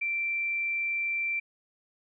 sine tone, 2349 Hz, D7, in tune, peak -27 dBFS, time 0.01-1.4 s, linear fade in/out 10 ms, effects none

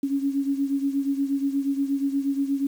sine beating tone pair, 275.4 / 283.8 Hz, C#4 / C#4, -11 / +41 cents, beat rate 8.4 Hz, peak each -23 / -28 dBFS, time 0.03-2.67 s, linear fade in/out 5 ms, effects 8-bit

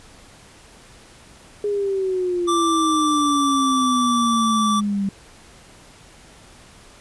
sine exponential sweep, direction down, 415.3 to 195.2 Hz, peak -19 dBFS, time 1.64-5.09 s, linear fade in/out 2 ms
square tone with pitch glide, 1174.7 to 1161.9 Hz, D6 to D6, 0 to -19 cents, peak -19 dBFS, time 2.47-4.81 s, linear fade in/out 20 ms, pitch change -19 cents, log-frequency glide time 2.75-3.83 s
effects pink hiss -47 dBFS RMS until 7 s + resampled to 24000 Hz

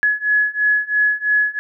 sine beating tone pair, 1692 / 1695 Hz, G#6 / G#6, +32 / +35 cents, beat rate 3 Hz, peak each -18 / -17 dBFS, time 0.03-1.59 s, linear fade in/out 0 ms, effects none

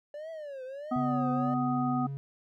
triangle tone with vibrato, 578 Hz, D5, 28 cents flat, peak -36 dBFS, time 0.14-1.54 s, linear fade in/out 2 ms, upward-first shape triangle, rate 1.5 Hz, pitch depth 230 cents each way
harmonic tone, 249.6 Hz, B3, 19 cents sharp, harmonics 1 / 3 / 5, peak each -28 / -33 / -35 dBFS, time 0.91-2.07 s, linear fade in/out 10 ms
triangle tone with pitch glide, 140 to 138.79 Hz, C#3 to C#3, +18 to +2 cents, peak -32 dBFS, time 0.96-2.17 s, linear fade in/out 0 ms, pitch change -16 cents, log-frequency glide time 1.12-1.48 s
effects none

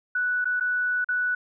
sine tone with dropouts, 1480 Hz, F#6, in tune, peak -22 dBFS, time 0.15-1.35 s, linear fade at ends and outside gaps 5 ms, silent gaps 0.445-0.454 / 0.599-0.607 / 1.045-1.087 s, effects none

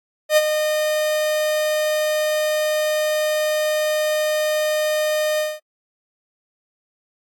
45% pulse tone with ADSR envelope, 612 Hz, D#5, 29 cents flat, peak -10 dBFS, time 0.29-5.6 s, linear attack 79 ms, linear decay 37 ms, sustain -8 dB, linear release 210 ms, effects AAC 64 kbps

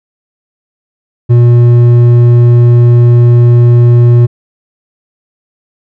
sine tone with hard clipping, 120 Hz, B2, 49 cents flat, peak -3 dBFS, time 1.29-4.27 s, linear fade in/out 20 ms, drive 6 dB, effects none

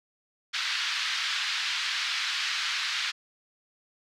white band-pass noise, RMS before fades -30 dBFS, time 0.53-3.12 s, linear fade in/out 20 ms, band 1300 to 4500 Hz, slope 24 dB/octave, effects none

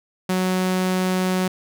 sawtooth tone, 185 Hz, F#3, in tune, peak -15 dBFS, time 0.29-1.48 s, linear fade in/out 5 ms, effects none

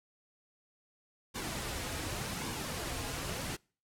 pink noise with flanger, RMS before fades -38 dBFS, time 1.34-3.57 s, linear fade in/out 20 ms, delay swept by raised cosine 1.5 to 5.3 ms, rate 0.87 Hz, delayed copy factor -0.5, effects noise-tail reverb RT60 0.4 s tail -26 dB re dry + low-pass 12000 Hz 12 dB/octave

